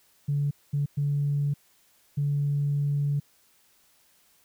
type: tone bursts at uneven times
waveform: sine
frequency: 143.6 Hz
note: D3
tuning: 39 cents flat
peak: -22 dBFS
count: 4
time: 0.28-0.51 / 0.73-0.86 / 0.97-1.54 / 2.17-3.2 s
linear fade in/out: 10 ms
effects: tanh soft clip ceiling -18 dBFS + white hiss -63 dBFS RMS until 4.44 s